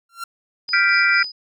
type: tone with exponential growth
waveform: 45% pulse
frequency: 1371 Hz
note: F6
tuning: 32 cents flat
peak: -24 dBFS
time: 0.09-0.24 s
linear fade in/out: 5 ms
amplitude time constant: 32 ms
type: tone with tremolo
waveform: sine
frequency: 4978 Hz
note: D#8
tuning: in tune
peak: -23 dBFS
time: 0.68-1.32 s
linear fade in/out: 10 ms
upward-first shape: sine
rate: 4.3 Hz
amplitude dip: 70%
type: click train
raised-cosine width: 0.2 ms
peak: -24 dBFS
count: 12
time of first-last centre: 0.69-1.243 s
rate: 19.9 Hz
type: chord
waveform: sine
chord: G dominant seventh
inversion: third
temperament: equal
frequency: 1396.9 / 1568 / 1975.5 / 2349 Hz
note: F6 / G6 / B6 / D7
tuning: 0 / 0 / 0 / 0 cents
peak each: -18 / -22 / -19 / -19 dBFS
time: 0.73-1.23 s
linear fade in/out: 5 ms
effects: none